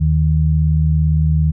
sine tone pair together, 77.7 / 155.4 Hz, D#2 / D#3, -2 / -2 cents, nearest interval octave, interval 1200 cents, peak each -14 dBFS, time 0-1.52 s, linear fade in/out 20 ms, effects none

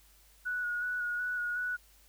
sine tone with vibrato, 1461 Hz, F#6, 22 cents flat, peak -31 dBFS, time 0.45-1.77 s, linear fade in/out 20 ms, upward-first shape square, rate 2.7 Hz, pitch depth 18 cents each way, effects added 50 Hz sine -62 dBFS peak until 2.08 s + white hiss -63 dBFS RMS until 2.08 s

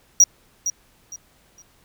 triangle tone with echo, 5760 Hz, F#8, 47 cents flat, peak -7 dBFS, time 0.2-0.24 s, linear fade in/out 2 ms, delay 460 ms, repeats 3, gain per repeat -12 dB, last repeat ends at 1.62 s, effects pink hiss -58 dBFS RMS until 1.84 s

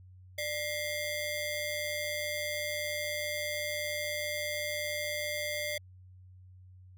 sawtooth ring-modulated tone, 1347 Hz, E6, 37 cents sharp, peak -26 dBFS, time 0.38-5.78 s, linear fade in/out 5 ms, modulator 754 Hz, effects added 92 Hz sine -51 dBFS peak until 6.97 s

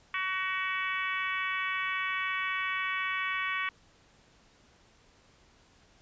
harmonic tone with a mistuned harmonic, 376.2 Hz, F#4, 29 cents sharp, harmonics 3 / 4 / 5 / 6 / 7 / 8 / 9, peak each -35 / -38 / -35 / -35 / -40 / -44 / -47 dBFS, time 0.14-3.69 s, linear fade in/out 2 ms, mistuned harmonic 8, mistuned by -17 cents, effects pink hiss -62 dBFS RMS until 6.01 s + resampled to 16000 Hz

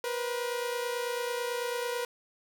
sawtooth tone pair together, 479.3 / 508.4 Hz, A#4 / C5, +48 / -50 cents, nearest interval minor second, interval 102 cents, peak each -28 / -33 dBFS, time 0.04-2.05 s, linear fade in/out 2 ms, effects none

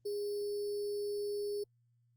sine tone with sample-and-hold, 410 Hz, G#4, 22 cents flat, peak -34 dBFS, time 0.05-1.64 s, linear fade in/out 10 ms, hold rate 4900 Hz, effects added 119 Hz sine -69 dBFS peak until 2.16 s + Opus 24 kbps

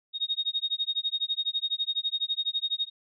sine tone with tremolo, 3729 Hz, A#7, in tune, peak -23 dBFS, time 0.13-2.9 s, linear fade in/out 50 ms, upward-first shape sine, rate 12 Hz, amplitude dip 100%, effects none

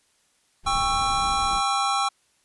brown noise, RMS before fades -34 dBFS, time 0.63-1.62 s, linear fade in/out 50 ms
square chord, C# diminished, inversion second, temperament just, 798.3 / 1108.7 / 1330.5 Hz, G5 / C#6 / E6, +31 / 0 / +16 cents, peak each -26 / -27 / -27 dBFS, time 0.66-2.09 s, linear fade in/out 10 ms
effects white hiss -65 dBFS RMS until 2.44 s + resampled to 24000 Hz

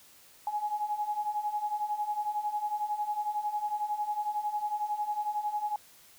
sine beating tone pair, 830.6 / 841.6 Hz, G#5 / G#5, 0 / +23 cents, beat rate 11 Hz, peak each -35 / -31 dBFS, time 0.47-5.76 s, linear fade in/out 2 ms, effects white hiss -57 dBFS RMS until 6.18 s

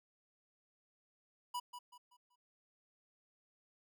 square tone with echo, 980 Hz, B5, 14 cents flat, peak -38 dBFS, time 1.54-1.6 s, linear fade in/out 10 ms, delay 190 ms, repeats 4, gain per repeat -9 dB, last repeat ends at 2.36 s, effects none

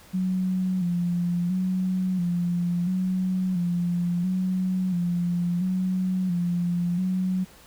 sine tone with vibrato, 179.9 Hz, F#3, 48 cents flat, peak -22 dBFS, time 0.13-7.45 s, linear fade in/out 20 ms, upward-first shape square, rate 0.73 Hz, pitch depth 52 cents each way, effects pink hiss -51 dBFS RMS until 7.66 s

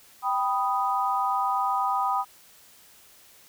sine chord, G augmented, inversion none, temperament equal, 784 / 987.8 / 1244.5 Hz, G5 / B5 / D#6, 0 / 0 / 0 cents, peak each -27 dBFS, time 0.22-2.25 s, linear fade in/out 50 ms, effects white hiss -54 dBFS RMS until 3.48 s

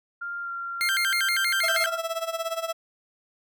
sine tone with pitch glide, 1396.9 to 1380.1 Hz, F6 to F6, 0 to -21 cents, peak -30 dBFS, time 0.21-1.98 s, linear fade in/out 10 ms, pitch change -21 cents, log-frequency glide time 0.41-0.5 s
30% pulse tone with vibrato, 1825 Hz, A#6, 37 cents flat, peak -20 dBFS, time 0.81-1.86 s, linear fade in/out 0 ms, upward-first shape square, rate 6.3 Hz, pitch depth 260 cents each way
30% pulse tone with tremolo, 659.3 Hz, E5, in tune, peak -22 dBFS, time 1.63-2.73 s, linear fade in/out 10 ms, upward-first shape sine, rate 17 Hz, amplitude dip 80%
effects none

